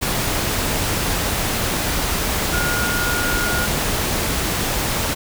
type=tone in noise; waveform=sine; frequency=1429 Hz; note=F6; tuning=39 cents sharp; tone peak=-22 dBFS; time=2.52-3.67 s; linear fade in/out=20 ms; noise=pink; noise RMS=-21 dBFS; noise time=0.01-5.15 s; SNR=-4 dB; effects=none